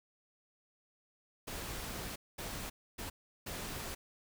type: noise bursts at uneven times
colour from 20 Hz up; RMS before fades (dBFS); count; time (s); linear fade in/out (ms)
pink; -42; 4; 1.47-2.16 / 2.38-2.7 / 2.98-3.1 / 3.46-3.95; 10
effects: none